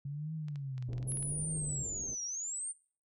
sine tone with vibrato, 138.59 Hz, C#3, in tune, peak -36 dBFS, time 0.05-1.83 s, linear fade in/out 5 ms, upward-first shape triangle, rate 0.86 Hz, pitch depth 250 cents each way
clicks, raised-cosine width 0.2 ms, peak -37 dBFS, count 10, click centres 0.484 / 0.558 / 0.78 / 0.825 / 0.932 / 0.981 / 1.028 / 1.12 / 1.172 / 1.227 s
pink low-pass noise, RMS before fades -47 dBFS, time 0.88-2.15 s, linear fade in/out 10 ms, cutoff 530 Hz, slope 24 dB/octave
sine linear two-way sweep, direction down then up, 10760 to 5588 to 9060 Hz, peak -36 dBFS, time 1.07-2.73 s, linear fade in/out 20 ms, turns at 2.25 s
effects noise-tail reverb RT60 0.4 s tail -20 dB re dry

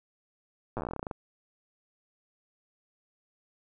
slowing click train, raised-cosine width 1 ms, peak -20 dBFS, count 17, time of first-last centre 0.77-1.112 s, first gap 8 ms, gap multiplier 1.12, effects none

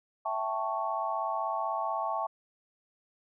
sine chord, A dominant seventh, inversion second, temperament equal, 659.3 / 784 / 880 / 1108.7 Hz, E5 / G5 / A5 / C#6, 0 / 0 / 0 / 0 cents, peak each -35 / -36 / -34 / -34 dBFS, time 0.25-2.27 s, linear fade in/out 10 ms, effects none

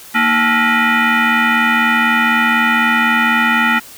sine tone with frequency modulation, 233 Hz, A#3, 1 cent flat, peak -10 dBFS, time 0.14-3.8 s, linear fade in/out 20 ms, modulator 550 Hz, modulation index 4.1, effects white hiss -37 dBFS RMS until 3.97 s

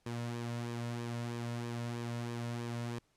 sawtooth tone with flanger, 118.6 Hz, A#2, 30 cents sharp, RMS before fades -39 dBFS, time 0.06-2.99 s, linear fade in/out 5 ms, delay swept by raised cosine 1.4 to 2.6 ms, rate 3.1 Hz, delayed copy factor -0.5, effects pink hiss -74 dBFS RMS until 3.16 s + low-pass 10000 Hz 12 dB/octave

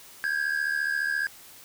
triangle tone pair together, 1589.5 / 1664 Hz, G6 / G#6, +24 / +3 cents, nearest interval minor second, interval 79 cents, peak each -26 dBFS, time 0.24-1.27 s, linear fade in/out 0 ms, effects white hiss -49 dBFS RMS until 1.64 s

